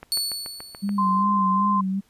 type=click train; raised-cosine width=0.5 ms; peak=-22 dBFS; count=7; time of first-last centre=0.03-0.892 s; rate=6.96 Hz
type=tone with exponential decay; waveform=sawtooth; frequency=4435 Hz; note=C#8; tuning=in tune; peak=-17 dBFS; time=0.12-1.23 s; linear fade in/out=0 ms; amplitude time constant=240 ms
type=tone with vibrato; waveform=sine; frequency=196 Hz; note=G3; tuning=in tune; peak=-22 dBFS; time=0.82-2.01 s; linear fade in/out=20 ms; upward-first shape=sine; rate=2.6 Hz; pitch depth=60 cents each way
type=tone; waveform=sine; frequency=1040 Hz; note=C6; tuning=11 cents flat; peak=-19 dBFS; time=0.98-1.81 s; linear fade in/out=5 ms
effects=pink hiss -62 dBFS RMS until 2.09 s + resampled to 32000 Hz